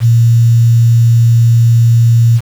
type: tone with quantisation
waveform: sine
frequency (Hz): 116.54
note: A#2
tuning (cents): 0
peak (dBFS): -4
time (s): 0-2.41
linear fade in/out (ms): 50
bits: 5
effects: none